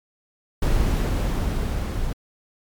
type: noise with level ramp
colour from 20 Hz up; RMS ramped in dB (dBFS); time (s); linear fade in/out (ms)
brown; -19 to -26; 0.62-2.13; 5
effects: MP3 96 kbps